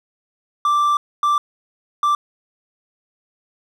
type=tone bursts at uneven times; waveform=triangle; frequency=1174.7 Hz; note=D6; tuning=in tune; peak=-12 dBFS; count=3; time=0.65-0.97 / 1.23-1.38 / 2.03-2.15 s; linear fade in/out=2 ms; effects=none